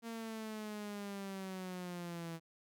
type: linear sweep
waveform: sawtooth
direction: down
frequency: 231 to 163.4 Hz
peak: -38 dBFS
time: 0.02-2.4 s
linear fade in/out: 50 ms
effects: none